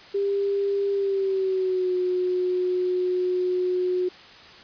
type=tone with pitch glide; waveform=sine; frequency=398.9 to 363.7 Hz; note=G4 to F#4; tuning=+30 to -30 cents; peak=-21 dBFS; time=0.14-4.09 s; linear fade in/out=10 ms; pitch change=-160 cents; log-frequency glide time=0.92-1.95 s; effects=white hiss -46 dBFS RMS until 4.63 s + resampled to 11025 Hz